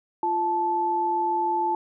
sine tone pair together, 346.5 / 873 Hz, F4 / A5, -14 / -14 cents, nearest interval octave + major third, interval 1600 cents, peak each -29 / -22 dBFS, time 0.23-1.75 s, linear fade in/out 2 ms, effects none

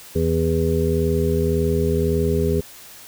harmonic tone, 81.8 Hz, E2, 13 cents flat, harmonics 1 / 2 / 3 / 5 / 6, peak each -22 / -23 / -26 / -21 / -27 dBFS, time 0.15-2.61 s, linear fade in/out 10 ms, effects white hiss -42 dBFS RMS until 3.07 s

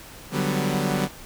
sawtooth chord, G major seventh, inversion second, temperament equal, 146.83 / 185 / 196 / 246.9 Hz, D3 / F#3 / G3 / B3, 0 / 0 / 0 / 0 cents, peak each -23 / -23 / -24 / -25 dBFS, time 0.31-1.09 s, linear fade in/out 50 ms, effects pink hiss -43 dBFS RMS until 1.25 s

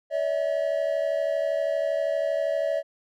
triangle tone pair together, 570 / 642.6 Hz, C#5 / E5, +48 / -44 cents, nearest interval major second, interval 208 cents, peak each -24 dBFS, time 0.1-2.83 s, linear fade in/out 50 ms, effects none

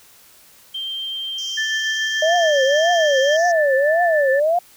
sine tone with pitch glide, 3156 to 3182 Hz, G7 to G7, +11 to +25 cents, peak -24 dBFS, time 0.74-3.37 s, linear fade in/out 10 ms, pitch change +14 cents, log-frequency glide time 1.71-2.21 s
white band-pass noise, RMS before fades -34 dBFS, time 1.38-3.52 s, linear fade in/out 5 ms, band 5200 to 6400 Hz, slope 96 dB/octave
sine tone with tremolo, 1760 Hz, A6, in tune, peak -19 dBFS, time 1.57-4.4 s, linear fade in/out 10 ms, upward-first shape sine, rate 7 Hz, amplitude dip 35%
sine tone with vibrato, 610 Hz, D#5, 34 cents flat, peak -14 dBFS, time 2.22-4.59 s, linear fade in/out 5 ms, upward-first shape triangle, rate 1.8 Hz, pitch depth 280 cents each way
effects white hiss -49 dBFS RMS until 4.76 s

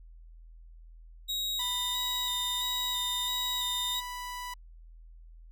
40% pulse tone with vibrato, 3729 Hz, A#7, in tune, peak -29 dBFS, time 1.28-4.01 s, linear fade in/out 20 ms, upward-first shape square, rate 1.5 Hz, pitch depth 33 cents each way
sawtooth tone, 987.8 Hz, B5, in tune, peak -33 dBFS, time 1.59-4.54 s, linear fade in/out 5 ms
effects added 41 Hz sine -48 dBFS peak until 5.51 s

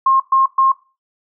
sine tone bursts, 1068 Hz, C6, 35 cents sharp, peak -9 dBFS, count 3, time 0.06-0.72 s, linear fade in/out 5 ms, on 140 ms, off 120 ms, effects noise-tail reverb RT60 0.3 s tail -19 dB re dry

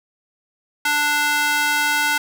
square tone with high-pass filter, 294.5 Hz, D4, 5 cents sharp, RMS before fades -19 dBFS, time 0.85-2.18 s, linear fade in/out 5 ms, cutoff 1300 Hz, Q 1.6, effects none

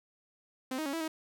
sawtooth tone with pitch steps, 259.3 / 313.1 / 277.4 / 328 / 316.6 Hz, C4 / D#4 / C#4 / E4 / D#4, -15 / +11 / +1 / -9 / +30 cents, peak -29 dBFS, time 0.71-1.08 s, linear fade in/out 5 ms, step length 74 ms, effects none

